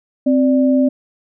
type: tone pair together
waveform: sine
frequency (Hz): 261.9 / 587.3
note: C4 / D5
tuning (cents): +2 / 0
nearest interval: octave + major second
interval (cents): 1398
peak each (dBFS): -11 / -18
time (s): 0.26-0.89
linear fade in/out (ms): 10
effects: none